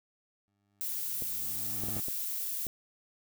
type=tone with exponential growth; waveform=20% pulse; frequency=101 Hz; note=G#2; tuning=48 cents flat; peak=-33 dBFS; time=0.48-2 s; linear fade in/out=0 ms; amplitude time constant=330 ms
type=noise; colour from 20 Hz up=violet; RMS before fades=-35 dBFS; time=0.81-2.67 s; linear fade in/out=0 ms
type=clicks; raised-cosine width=2 ms; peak=-28 dBFS; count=6; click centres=1.222 / 1.837 / 1.886 / 1.967 / 2.084 / 2.667 s
effects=none